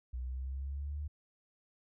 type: exponential sweep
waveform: sine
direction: up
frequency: 61.3 to 75.1 Hz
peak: -36 dBFS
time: 0.13-1.08 s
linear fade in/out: 10 ms
effects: none

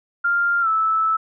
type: tone with pitch glide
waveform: sine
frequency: 1396.9 to 1310.9 Hz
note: F6 to E6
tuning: 0 to -10 cents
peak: -16 dBFS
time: 0.24-1.17 s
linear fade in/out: 10 ms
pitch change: -110 cents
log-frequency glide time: 0.61-0.68 s
effects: none

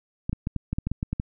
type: clicks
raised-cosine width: 5 ms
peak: -14 dBFS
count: 11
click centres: 0.295 / 0.33 / 0.471 / 0.563 / 0.73 / 0.785 / 0.87 / 0.916 / 1.029 / 1.13 / 1.199 s
effects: none

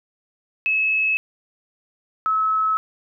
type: tone pair in turn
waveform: sine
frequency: 2587 / 1293.5 Hz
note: E7 / E6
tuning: -33 / -33 cents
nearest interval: octave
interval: 1200 cents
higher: first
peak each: -17 dBFS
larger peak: neither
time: 0.66-1.17 / 2.26-2.77 s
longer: neither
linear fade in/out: 0 ms
effects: none

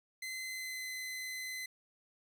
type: tone with pitch glide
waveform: sawtooth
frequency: 2053 to 2036 Hz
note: C7 to C7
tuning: -33 to -48 cents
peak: -36 dBFS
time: 0.22-1.66 s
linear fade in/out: 5 ms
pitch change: -15 cents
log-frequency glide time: 0.45-0.9 s
effects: none

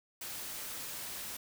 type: noise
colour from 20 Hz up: white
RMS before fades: -42 dBFS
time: 0.21-1.37 s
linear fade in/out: 5 ms
effects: none

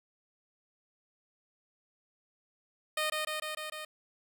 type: tone with echo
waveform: 10% pulse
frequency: 616 Hz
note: D#5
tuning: 17 cents flat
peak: -21 dBFS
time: 2.97-3.1 s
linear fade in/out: 5 ms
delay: 150 ms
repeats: 5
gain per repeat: -2 dB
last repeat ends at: 3.85 s
effects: none

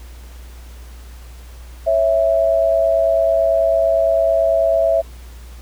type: tone pair together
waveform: sine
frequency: 550.3 / 659.3 Hz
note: C#5 / E5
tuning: -13 / 0 cents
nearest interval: minor third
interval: 313 cents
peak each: -19 / -13 dBFS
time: 1.86-5.02 s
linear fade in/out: 20 ms
effects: added 60 Hz sine -34 dBFS peak until 5.61 s + pink hiss -46 dBFS RMS until 5.61 s

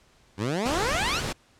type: exponential sweep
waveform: 15% pulse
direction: up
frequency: 91.6 to 1618 Hz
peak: -19 dBFS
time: 0.37-1.22 s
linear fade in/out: 50 ms
type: noise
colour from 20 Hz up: pink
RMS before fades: -30 dBFS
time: 0.65-1.33 s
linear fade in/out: 10 ms
effects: pink hiss -60 dBFS RMS until 1.59 s + low-pass 8000 Hz 12 dB/octave

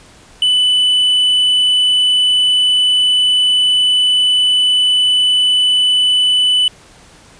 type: tone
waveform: triangle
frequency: 2990 Hz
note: F#7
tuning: 17 cents sharp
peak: -8 dBFS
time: 0.42-6.68 s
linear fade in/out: 2 ms
effects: pink hiss -43 dBFS RMS until 7.39 s + resampled to 22050 Hz

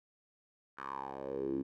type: tone with band-pass filter sweep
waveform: 10% pulse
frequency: 67.9 Hz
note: C#2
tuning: 35 cents flat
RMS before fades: -39 dBFS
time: 0.77-1.63 s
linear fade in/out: 20 ms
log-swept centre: 1400 to 280 Hz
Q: 5.5
effects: none

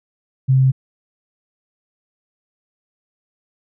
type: tone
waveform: sine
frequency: 131.9 Hz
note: C3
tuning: 14 cents sharp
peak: -10 dBFS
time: 0.48-0.72 s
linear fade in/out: 20 ms
effects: none

